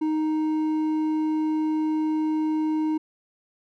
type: tone with hard clipping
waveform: sine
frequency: 311.1 Hz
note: D#4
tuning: in tune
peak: -23 dBFS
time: 0.01-2.98 s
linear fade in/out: 10 ms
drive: 5 dB
effects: none